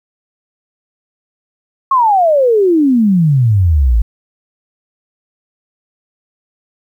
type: exponential sweep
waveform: sine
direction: down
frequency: 1108.7 to 52.1 Hz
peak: -7 dBFS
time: 1.91-4.02 s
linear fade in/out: 5 ms
effects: 8-bit